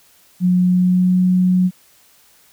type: tone with pitch glide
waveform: sine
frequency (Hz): 180.7 to 182.8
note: F#3 to F#3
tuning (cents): -41 to -21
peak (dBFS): -11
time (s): 0.4-1.71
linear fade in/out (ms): 50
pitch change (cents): +20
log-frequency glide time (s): 0.64-1.18
effects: white hiss -52 dBFS RMS until 2.52 s